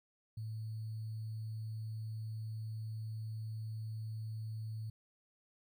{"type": "tone with sample-and-hold", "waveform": "sine", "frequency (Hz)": 110, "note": "A2", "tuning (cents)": 0, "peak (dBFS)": -39, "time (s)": [0.37, 4.9], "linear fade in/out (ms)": 5, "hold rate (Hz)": 4410, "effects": []}